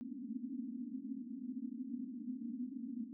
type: band-pass noise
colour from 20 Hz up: pink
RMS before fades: -44 dBFS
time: 0.01-3.13 s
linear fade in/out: 0 ms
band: 220 to 280 Hz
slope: 96 dB/octave
effects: none